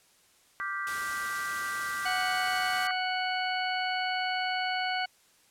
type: chord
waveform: sine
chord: G dominant seventh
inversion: second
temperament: just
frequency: 1176 / 1411.2 / 1568 / 1960 Hz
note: D6 / F6 / G6 / B6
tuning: +2 / +18 / 0 / -14 cents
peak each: -35 / -41 / -35 / -38 dBFS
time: 0.6-2.91 s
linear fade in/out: 0 ms
type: noise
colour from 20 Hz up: white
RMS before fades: -40 dBFS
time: 0.87-2.87 s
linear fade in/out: 0 ms
type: harmonic tone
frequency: 740 Hz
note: F#5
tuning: in tune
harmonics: 1 / 2 / 3 / 4 / 6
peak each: -31 / -34 / -36 / -37 / -39 dBFS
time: 2.05-5.06 s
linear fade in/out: 10 ms
effects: white hiss -63 dBFS RMS until 5.5 s + low-pass 11000 Hz 12 dB/octave